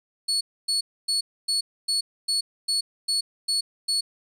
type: tone bursts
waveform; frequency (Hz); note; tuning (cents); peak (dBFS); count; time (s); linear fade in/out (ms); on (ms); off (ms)
35% pulse; 4400; C#8; -14; -20; 10; 0.28-4.01; 10; 130; 270
effects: resampled to 32000 Hz